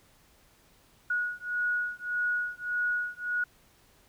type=beating tone pair; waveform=sine; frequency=1455 / 1456.7 Hz; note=F#6 / F#6; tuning=-29 / -27 cents; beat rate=1.7 Hz; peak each=-31 dBFS; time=1.1-3.44 s; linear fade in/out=5 ms; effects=pink hiss -62 dBFS RMS until 4.08 s